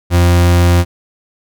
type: tone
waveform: 40% pulse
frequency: 87.31 Hz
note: F2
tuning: in tune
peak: -6 dBFS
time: 0.1-0.85 s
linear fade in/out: 50 ms
effects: none